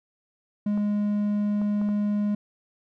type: tone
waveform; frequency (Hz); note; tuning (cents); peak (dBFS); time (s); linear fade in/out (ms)
triangle; 207; G#3; -5; -20; 0.66-2.35; 5
type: clicks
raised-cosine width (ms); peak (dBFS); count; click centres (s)
1; -27; 4; 0.776 / 1.616 / 1.815 / 1.889
effects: none